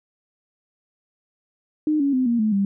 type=tone with pitch steps; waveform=sine; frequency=305.5 / 280.1 / 256.9 / 235.6 / 216 / 198.09 Hz; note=D#4 / C#4 / C4 / A#3 / A3 / G3; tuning=-32 / +18 / -32 / +19 / -32 / +18 cents; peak=-17 dBFS; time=1.87-2.65 s; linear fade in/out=2 ms; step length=130 ms; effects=none